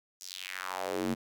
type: tone with high-pass filter sweep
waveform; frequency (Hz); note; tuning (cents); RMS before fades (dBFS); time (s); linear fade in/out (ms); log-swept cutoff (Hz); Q
square; 46.42; F#1; +6; -36; 0.2-1.15; 20; 6400 to 200; 2.7
effects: none